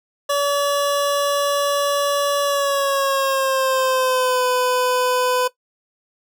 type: tone with pitch glide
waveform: 25% pulse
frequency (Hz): 570 to 502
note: C#5 to B4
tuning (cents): +48 to +28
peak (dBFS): -13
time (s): 0.29-5.48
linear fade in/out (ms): 10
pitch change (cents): -220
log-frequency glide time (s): 2.43-4.45
effects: noise-tail reverb RT60 0.1 s tail -17 dB re dry